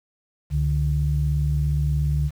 sine tone pair together, 69.3 / 146.38 Hz, C#2 / D3, 0 / -5 cents, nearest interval octave + minor second, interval 1295 cents, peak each -21 dBFS, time 0.5-2.31 s, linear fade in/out 50 ms, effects tanh soft clip ceiling -11 dBFS + 8-bit

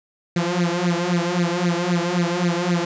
sawtooth tone with flanger, 174.61 Hz, F3, in tune, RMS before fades -21 dBFS, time 0.36-2.85 s, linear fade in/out 5 ms, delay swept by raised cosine 0.45 to 3.85 ms, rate 3.8 Hz, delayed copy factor +1, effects resampled to 16000 Hz + 8-bit

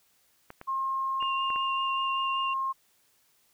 clicks, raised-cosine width 0.5 ms, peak -27 dBFS, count 5, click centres 0.504 / 0.614 / 1.226 / 1.503 / 1.56 s
sine tone, 1069 Hz, C6, 37 cents sharp, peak -27 dBFS, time 0.67-2.73 s, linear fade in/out 20 ms
sine tone with vibrato, 2794 Hz, F7, in tune, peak -32 dBFS, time 1.2-2.54 s, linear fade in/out 10 ms, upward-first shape triangle, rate 5.2 Hz, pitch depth 20 cents each way
effects white hiss -67 dBFS RMS until 3.53 s

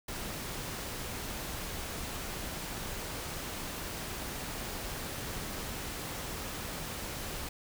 pink noise, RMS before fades -39 dBFS, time 0.08-7.49 s, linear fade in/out 5 ms, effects none

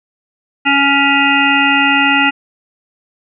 harmonic tone, 279.4 Hz, C#4, 14 cents sharp, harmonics 1 / 3 / 5 / 7 / 9 / 10, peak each -16 / -16 / -16 / -16 / -16 / -16 dBFS, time 0.65-2.31 s, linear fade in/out 20 ms, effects none

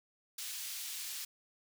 pink high-pass noise, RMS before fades -42 dBFS, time 0.38-1.25 s, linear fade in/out 5 ms, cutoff 3500 Hz, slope 12 dB/octave, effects none

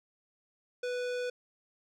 sine tone with hard clipping, 493.9 Hz, B4, in tune, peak -34 dBFS, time 0.83-1.3 s, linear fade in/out 5 ms, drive 18 dB, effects none

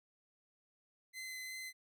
sawtooth tone with vibrato, 2046 Hz, C7, 39 cents flat, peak -40 dBFS, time 1.13-1.73 s, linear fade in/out 50 ms, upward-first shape triangle, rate 2.8 Hz, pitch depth 10 cents each way, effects none

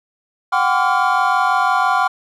triangle tone cluster, 736 / 782 / 1021 / 1151 / 1400 Hz, F#5 / G5 / C6 / D6 / F6, -9 / -4 / -43 / -35 / +4 cents, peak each -18 dBFS, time 0.52-2.08 s, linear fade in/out 10 ms, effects none

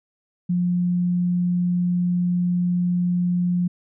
sine tone, 177.3 Hz, F3, 26 cents sharp, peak -18 dBFS, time 0.49-3.68 s, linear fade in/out 10 ms, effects none

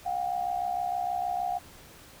sine tone pair together, 717.5 / 784 Hz, F5 / G5, +47 / 0 cents, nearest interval major second, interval 153 cents, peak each -29 / -32 dBFS, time 0.05-1.59 s, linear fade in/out 20 ms, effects pink hiss -51 dBFS RMS until 2.2 s

